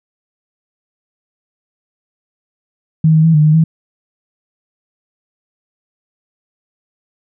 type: tone with pitch steps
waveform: sine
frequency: 158.6 / 157.6 / 162.9 / 151.4 / 153.7 / 160.9 Hz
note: D#3 / D#3 / E3 / D#3 / D#3 / E3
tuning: +33 / +23 / -20 / -47 / -21 / -42 cents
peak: -6 dBFS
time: 3.04-3.64 s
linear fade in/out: 5 ms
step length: 100 ms
effects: none